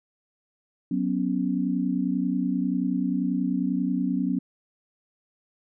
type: chord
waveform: sine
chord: F# suspended fourth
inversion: none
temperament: equal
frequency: 185 / 246.9 / 277.2 Hz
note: F#3 / B3 / C#4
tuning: 0 / 0 / 0 cents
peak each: -27 dBFS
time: 0.91-4.39 s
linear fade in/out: 5 ms
effects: none